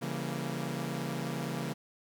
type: chord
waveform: sawtooth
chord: C# diminished seventh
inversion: none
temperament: equal with one note detuned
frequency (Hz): 138.59 / 167.4 / 196 / 233.1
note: C#3 / E3 / G3 / Bb3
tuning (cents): 0 / +27 / 0 / 0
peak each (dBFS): -34 / -34 / -39 / -35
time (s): 0.01-1.74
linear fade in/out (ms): 20
effects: 11-bit